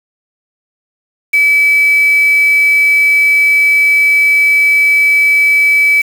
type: tone with quantisation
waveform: sine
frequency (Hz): 2296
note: D7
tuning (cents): -40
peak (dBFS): -6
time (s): 1.33-6.02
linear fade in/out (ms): 10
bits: 4
effects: none